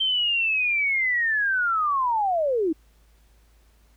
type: linear sweep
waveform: sine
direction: down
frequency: 3139 to 298.4 Hz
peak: -20 dBFS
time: 0-2.73 s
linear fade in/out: 10 ms
effects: added 54 Hz sine -55 dBFS peak until 3.96 s + pink hiss -64 dBFS RMS until 3.96 s